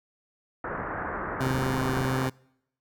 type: low-pass noise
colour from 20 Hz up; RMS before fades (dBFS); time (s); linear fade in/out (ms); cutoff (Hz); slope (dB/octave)
white; -33; 0.64-2.28; 2; 1700; 48
type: tone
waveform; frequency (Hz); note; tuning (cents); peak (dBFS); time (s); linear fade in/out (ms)
20% pulse; 130.81; C3; 0; -21; 1.4-2.3; 10
type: click train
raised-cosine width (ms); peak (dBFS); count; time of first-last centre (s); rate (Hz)
3; -20; 16; 1.47-2.049; 25.9
effects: noise-tail reverb RT60 0.8 s tail -26 dB re dry